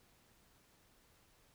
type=silence; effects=pink hiss -69 dBFS RMS until 1.54 s